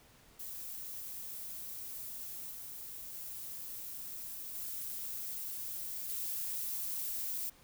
violet noise with level steps, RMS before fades -44 / -46 / -44 / -41 / -38 dBFS, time 0.39-7.5 s, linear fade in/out 10 ms, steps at 2.51 / 3.14 / 4.55 / 6.09 s, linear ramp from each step 2 ms, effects pink hiss -62 dBFS RMS until 7.63 s

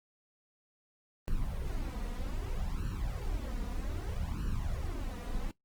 brown noise with flanger, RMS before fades -35 dBFS, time 1.28-5.51 s, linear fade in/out 0 ms, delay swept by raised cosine 0.69 to 4.19 ms, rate 0.63 Hz, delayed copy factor +0.95, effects noise-tail reverb RT60 0.1 s tail -18 dB re dry + Opus 24 kbps

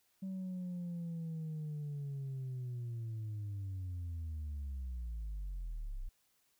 sine linear sweep, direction down, 192.1 to 30 Hz, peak -36 dBFS, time 0.22-6.09 s, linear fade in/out 10 ms, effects tanh soft clip ceiling -37 dBFS + white hiss -75 dBFS RMS until 6.59 s

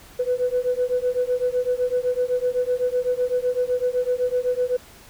sine beating tone pair, 493.9 / 501.8 Hz, B4 / B4, 0 / +28 cents, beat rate 7.9 Hz, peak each -22 dBFS, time 0.19-4.77 s, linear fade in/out 10 ms, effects tanh soft clip ceiling -13 dBFS + pink hiss -47 dBFS RMS until 5.09 s

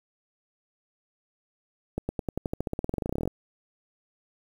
accelerating click train, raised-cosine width 2 ms, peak -15 dBFS, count 25, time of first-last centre 1.98-3.276 s, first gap 110 ms, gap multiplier 0.93, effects 8-bit

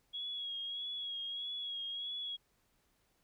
sine tone with vibrato, 3322 Hz, G#7, in tune, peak -38 dBFS, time 0.13-2.37 s, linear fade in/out 20 ms, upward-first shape sine, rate 1.6 Hz, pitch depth 37 cents each way, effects pink hiss -75 dBFS RMS until 3.23 s

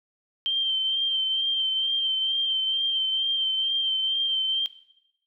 sine tone with vibrato, 3136 Hz, G7, in tune, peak -22 dBFS, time 0.46-4.66 s, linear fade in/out 0 ms, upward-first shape sine, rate 2.2 Hz, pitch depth 26 cents each way, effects noise-tail reverb RT60 0.8 s tail -17 dB re dry

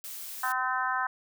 blue noise, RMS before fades -40 dBFS, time 0.04-0.52 s, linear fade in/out 0 ms
harmonic tone, 256.4 Hz, C4, 35 cents flat, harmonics 3 / 4 / 5 / 6 / 7, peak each -34 / -31 / -33 / -32 / -37 dBFS, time 0.43-1.07 s, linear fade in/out 5 ms
effects none

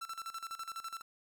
45% pulse tone with tremolo, 1339 Hz, E6, 27 cents sharp, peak -39 dBFS, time 0.01-1.02 s, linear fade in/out 10 ms, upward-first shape square, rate 12 Hz, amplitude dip 80%, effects none

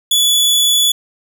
sawtooth tone, 3429 Hz, A7, 45 cents flat, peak -7 dBFS, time 0.11-0.92 s, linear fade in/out 5 ms, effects none

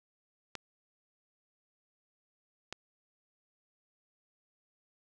clicks, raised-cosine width 0.2 ms, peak -21 dBFS, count 2, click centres 0.553 / 2.726 s, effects none

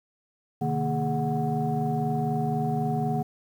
sine tone cluster, 128.7 / 152.7 / 231.7 / 416.2 / 738 Hz, C3 / D#3 / A#3 / G#4 / F#5, -28 / -32 / -10 / +4 / -5 cents, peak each -33 / -27 / -29 / -33 / -29 dBFS, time 0.61-3.23 s, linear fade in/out 10 ms, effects tanh soft clip ceiling -16 dBFS + 9-bit

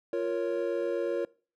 triangle chord, Bb minor, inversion second, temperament equal, 349.2 / 466.2 / 554.4 Hz, F4 / Bb4 / Db5, 0 / 0 / 0 cents, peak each -30 dBFS, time 0.13-1.25 s, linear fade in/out 2 ms, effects noise-tail reverb RT60 0.4 s tail -23 dB re dry

